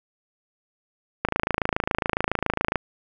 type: click train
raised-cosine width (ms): 0.5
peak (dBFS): -6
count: 42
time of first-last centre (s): 1.25-2.757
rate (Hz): 27.2
effects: none